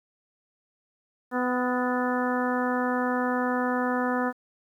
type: harmonic tone with a mistuned harmonic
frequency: 250 Hz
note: B3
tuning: 21 cents sharp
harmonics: 1 / 2 / 3 / 4 / 5 / 6 / 7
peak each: -27 / -30 / -32 / -33 / -34 / -35 / -35 dBFS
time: 1.31-4.33 s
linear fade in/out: 50 ms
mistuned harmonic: 6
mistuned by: -32 cents
effects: 10-bit

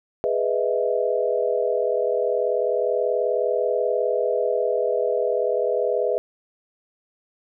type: chord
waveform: sine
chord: E major seventh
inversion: first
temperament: equal with one note detuned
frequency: 415.3 / 493.9 / 619 / 659.3 Hz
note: G#4 / B4 / D#5 / E5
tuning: 0 / 0 / -9 / 0 cents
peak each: -25 / -23 / -26 / -27 dBFS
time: 0.24-6.18 s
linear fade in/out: 0 ms
effects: none

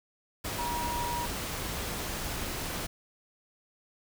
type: tone in noise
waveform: sine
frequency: 957 Hz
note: A#5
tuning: 45 cents sharp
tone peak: -32 dBFS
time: 0.58-1.26 s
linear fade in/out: 10 ms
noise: pink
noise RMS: -35 dBFS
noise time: 0.44-2.87 s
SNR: 0 dB
effects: none

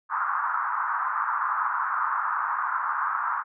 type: band-pass noise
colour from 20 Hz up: white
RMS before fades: -27 dBFS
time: 0.09-3.44 s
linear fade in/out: 50 ms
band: 960 to 1400 Hz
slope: 48 dB/octave
effects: none

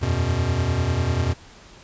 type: chord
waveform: square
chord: E suspended second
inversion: none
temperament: equal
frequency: 82.41 / 92.5 / 123.47 Hz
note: E2 / F#2 / B2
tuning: 0 / 0 / 0 cents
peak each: -25 dBFS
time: 0.01-1.34 s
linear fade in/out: 20 ms
effects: pink hiss -47 dBFS RMS until 1.83 s + resampled to 16000 Hz

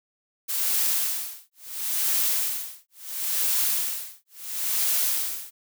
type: noise with tremolo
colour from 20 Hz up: blue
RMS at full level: -23 dBFS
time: 0.48-5.51 s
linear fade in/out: 20 ms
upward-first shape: sine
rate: 0.73 Hz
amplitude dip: 100%
effects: none

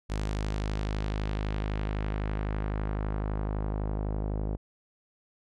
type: tone with low-pass filter sweep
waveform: sawtooth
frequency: 51.91 Hz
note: G#1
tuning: in tune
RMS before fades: -31 dBFS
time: 0.09-4.57 s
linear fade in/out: 20 ms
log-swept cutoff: 7700 to 600 Hz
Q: 0.99
effects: none

